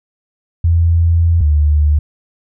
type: tone pair in turn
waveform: sine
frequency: 84 / 74.65 Hz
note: E2 / D2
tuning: +33 / +29 cents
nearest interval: major second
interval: 204 cents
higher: first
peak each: -8 dBFS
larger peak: neither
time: 0.64-1.41 / 1.41-1.99 s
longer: first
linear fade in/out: 5 ms
effects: none